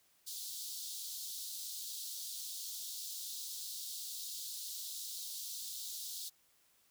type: high-pass noise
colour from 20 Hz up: pink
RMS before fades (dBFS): -44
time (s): 0.26-6.3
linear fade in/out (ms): 20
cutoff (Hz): 3600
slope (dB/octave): 48
effects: white hiss -71 dBFS RMS until 6.9 s